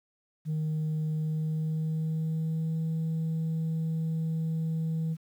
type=tone with pitch glide; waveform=sine; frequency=155.56 to 161.05 Hz; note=D#3 to E3; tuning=0 to -40 cents; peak=-25 dBFS; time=0.45-5.17 s; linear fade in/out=50 ms; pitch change=+60 cents; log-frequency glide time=1.15-2.8 s; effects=tanh soft clip ceiling -26 dBFS + 10-bit